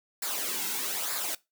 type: noise with flanger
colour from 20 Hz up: white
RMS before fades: -32 dBFS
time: 0.22-1.35 s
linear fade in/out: 5 ms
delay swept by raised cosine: 0.33 to 1.73 ms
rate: 1.1 Hz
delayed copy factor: -0.6
effects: noise-tail reverb RT60 0.2 s tail -20 dB re dry + high-pass 200 Hz 12 dB/octave